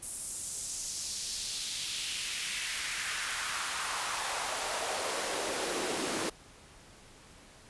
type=noise with high-pass filter sweep; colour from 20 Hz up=pink; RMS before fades=-35 dBFS; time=0.02-6.3 s; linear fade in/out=10 ms; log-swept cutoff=9800 to 270 Hz; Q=1.7; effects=pink hiss -55 dBFS RMS until 7.69 s + resampled to 24000 Hz